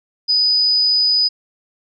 sine tone, 4978 Hz, D#8, in tune, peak -12 dBFS, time 0.28-1.29 s, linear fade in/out 20 ms, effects none

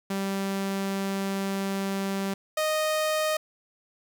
sawtooth tone pair in turn, 195.4 / 620.4 Hz, G3 / D#5, -5 / -5 cents, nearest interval octave + minor sixth, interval 2000 cents, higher second, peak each -23 / -20 dBFS, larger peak second, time 0.1-2.34 / 2.57-3.37 s, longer first, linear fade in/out 5 ms, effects 9-bit

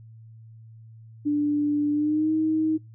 sine tone with pitch glide, 293.7 to 314.8 Hz, D4 to D#4, 0 to +20 cents, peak -20 dBFS, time 1.25-2.78 s, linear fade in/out 20 ms, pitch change +120 cents, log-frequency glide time 1.92-2.32 s, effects noise-tail reverb RT60 0.2 s tail -24 dB re dry + added 112 Hz sine -44 dBFS peak until 2.94 s

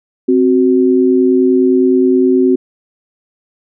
sine tone pair together, 261.6 / 371.2 Hz, C4 / F#4, 0 / +6 cents, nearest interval tritone, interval 606 cents, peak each -10 dBFS, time 0.28-2.56 s, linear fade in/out 10 ms, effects none

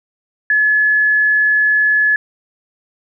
sine tone, 1709 Hz, G#6, 49 cents sharp, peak -10 dBFS, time 0.5-2.16 s, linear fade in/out 2 ms, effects none

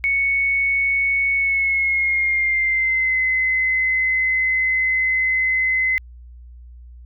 sine tone with pitch glide, 2217 to 2045 Hz, C#7 to C7, 0 to -40 cents, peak -16 dBFS, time 0.04-5.98 s, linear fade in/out 0 ms, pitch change -140 cents, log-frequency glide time 1.35-3.19 s, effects added 60 Hz sine -38 dBFS peak until 7.05 s

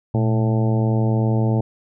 harmonic tone with a mistuned harmonic, 110 Hz, A2, in tune, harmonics 1 / 2 / 3 / 4 / 5 / 6 / 7 / 8, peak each -17 / -23 / -27 / -29 / -31 / -33 / -34 / -35 dBFS, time 0.14-1.61 s, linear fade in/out 5 ms, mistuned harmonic 1, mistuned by +110 cents, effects none

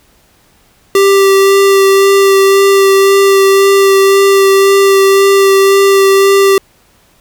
square tone with vibrato, 392 Hz, G4, in tune, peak -5 dBFS, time 0.95-6.58 s, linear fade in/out 2 ms, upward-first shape sine, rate 1.9 Hz, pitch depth 11 cents each way, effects pink hiss -49 dBFS RMS until 7.2 s

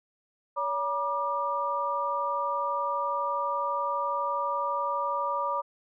sine tone cluster, 565 / 958 / 1190 Hz, C#5 / A#5 / D6, +33 / +47 / +22 cents, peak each -33 / -30 / -30 dBFS, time 0.56-5.62 s, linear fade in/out 20 ms, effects none

